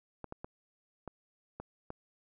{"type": "clicks", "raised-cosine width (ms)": 1, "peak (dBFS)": -27, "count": 6, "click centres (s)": [0.243, 0.324, 0.445, 1.077, 1.6, 1.904], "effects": []}